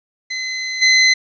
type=tone with level steps; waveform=25% pulse; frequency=2042 Hz; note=C7; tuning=43 cents flat; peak=-18 / -6 dBFS; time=0.3-1.14 s; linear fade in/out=10 ms; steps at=0.81 s; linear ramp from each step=20 ms; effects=resampled to 16000 Hz + 8-bit